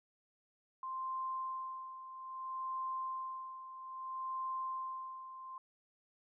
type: tone with tremolo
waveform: sine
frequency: 1046.5 Hz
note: C6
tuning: in tune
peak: -36 dBFS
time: 0.83-5.58 s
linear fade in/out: 2 ms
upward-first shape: sine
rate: 0.61 Hz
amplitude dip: 70%
effects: none